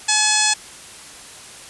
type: harmonic tone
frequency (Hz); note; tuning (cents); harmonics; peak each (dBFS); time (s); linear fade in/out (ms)
853; G#5; +46; 1 / 2 / 3 / 4 / 5 / 6 / 7 / 8 / 9 / 10; -24 / -24 / -24 / -24 / -24 / -24 / -24 / -24 / -24 / -24; 0.08-0.54; 10
effects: white hiss -39 dBFS RMS until 1.69 s + resampled to 24000 Hz